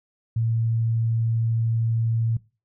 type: tone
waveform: sine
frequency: 114.1 Hz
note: A#2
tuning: 37 cents flat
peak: -20 dBFS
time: 0.36-2.37 s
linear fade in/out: 5 ms
effects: noise-tail reverb RT60 0.3 s tail -20 dB re dry